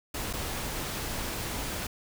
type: noise with dropouts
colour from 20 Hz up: pink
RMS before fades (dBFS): -34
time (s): 0.14-1.87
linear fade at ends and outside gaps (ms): 5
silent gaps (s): 0.33-0.334
effects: none

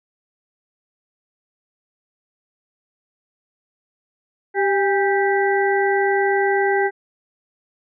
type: harmonic tone with a mistuned harmonic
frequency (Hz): 392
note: G4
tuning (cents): 0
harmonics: 1 / 2 / 4 / 5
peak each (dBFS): -18 / -21 / -24 / -25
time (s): 4.54-6.91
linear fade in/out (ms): 50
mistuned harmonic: 2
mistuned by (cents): +54
effects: none

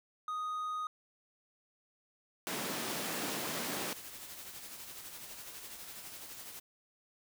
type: tone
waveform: triangle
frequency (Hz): 1244.5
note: D#6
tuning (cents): 0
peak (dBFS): -33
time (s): 0.28-0.87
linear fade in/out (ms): 2
type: high-pass noise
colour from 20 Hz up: pink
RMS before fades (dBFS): -38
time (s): 2.47-3.93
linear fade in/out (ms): 0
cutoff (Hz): 170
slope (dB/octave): 24
type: noise with tremolo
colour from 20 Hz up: white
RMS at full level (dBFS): -46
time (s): 2.88-6.6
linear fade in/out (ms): 10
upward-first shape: sine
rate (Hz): 12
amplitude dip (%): 40
effects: none

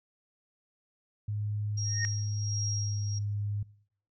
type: tone with pitch glide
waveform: sine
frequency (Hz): 104.6 to 102.92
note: G#2 to G#2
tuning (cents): +13 to -15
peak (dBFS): -30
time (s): 1.28-3.63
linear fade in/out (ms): 5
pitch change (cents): -28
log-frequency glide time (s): 2.39-3.13
type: tone with tremolo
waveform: sine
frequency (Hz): 5620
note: F8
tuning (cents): +10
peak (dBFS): -33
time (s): 1.77-3.19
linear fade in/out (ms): 10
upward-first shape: sine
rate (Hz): 1.4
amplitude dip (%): 70
type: tone with exponential growth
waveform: square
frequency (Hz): 1847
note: A#6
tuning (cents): -16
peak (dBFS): -28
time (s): 1.85-2.05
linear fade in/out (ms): 0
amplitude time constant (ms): 43
effects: noise-tail reverb RT60 0.6 s tail -22 dB re dry + resampled to 16000 Hz

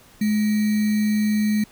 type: tone with sample-and-hold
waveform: sine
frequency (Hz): 212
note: G#3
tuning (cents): +36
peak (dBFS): -17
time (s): 0.21-1.64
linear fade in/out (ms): 5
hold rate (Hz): 2100
effects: pink hiss -51 dBFS RMS until 1.71 s

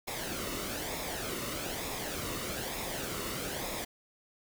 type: noise with flanger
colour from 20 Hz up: pink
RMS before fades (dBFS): -37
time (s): 0.07-3.85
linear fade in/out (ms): 10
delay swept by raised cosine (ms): 0.66 to 1.25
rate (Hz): 1.1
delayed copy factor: -0.55
effects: none

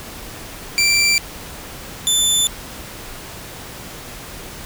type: tone pair in turn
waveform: 20% pulse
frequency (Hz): 2349 / 3520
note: D7 / A7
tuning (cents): 0 / 0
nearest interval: perfect fifth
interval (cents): 700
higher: second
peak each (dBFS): -8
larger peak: neither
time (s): 0.78-1.18 / 2.07-2.47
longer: neither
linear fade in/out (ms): 0
effects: pink hiss -34 dBFS RMS until 4.65 s

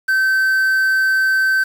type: tone with quantisation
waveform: triangle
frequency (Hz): 1544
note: G6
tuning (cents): -27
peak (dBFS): -11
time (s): 0.08-1.64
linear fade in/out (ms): 10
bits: 6
effects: none

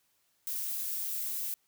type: noise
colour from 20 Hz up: violet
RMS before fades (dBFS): -35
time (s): 0.47-1.54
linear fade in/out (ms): 0
effects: white hiss -73 dBFS RMS until 1.67 s

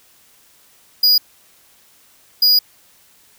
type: tone bursts at uneven times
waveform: square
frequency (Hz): 4900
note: D#8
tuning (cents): -27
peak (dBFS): -10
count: 2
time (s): 1.03-1.18 / 2.42-2.59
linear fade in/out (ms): 5
effects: white hiss -52 dBFS RMS until 3.38 s

